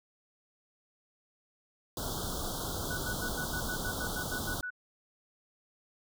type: band-stop noise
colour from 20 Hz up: pink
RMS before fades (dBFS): -36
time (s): 1.97-4.61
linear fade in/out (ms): 2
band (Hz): 1500 to 3200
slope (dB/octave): 96
type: tone bursts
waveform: sine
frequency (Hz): 1480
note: F#6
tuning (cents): 0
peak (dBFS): -35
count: 12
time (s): 2.9-4.705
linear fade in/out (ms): 10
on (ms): 78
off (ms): 79
effects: none